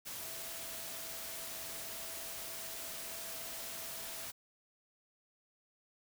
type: tone in noise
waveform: sine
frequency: 659.3 Hz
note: E5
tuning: in tune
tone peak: -55 dBFS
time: 0.19-4.27 s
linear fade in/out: 20 ms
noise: white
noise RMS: -44 dBFS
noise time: 0.05-4.32 s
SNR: -14 dB
effects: none